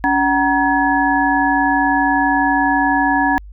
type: tone cluster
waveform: sine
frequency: 282.5 / 758 / 946 / 1696 Hz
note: C#4 / F#5 / A#5 / G#6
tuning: +33 / +42 / +25 / +36 cents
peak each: -18 dBFS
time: 0.04-3.38 s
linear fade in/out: 0 ms
effects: added 50 Hz sine -33 dBFS peak until 3.52 s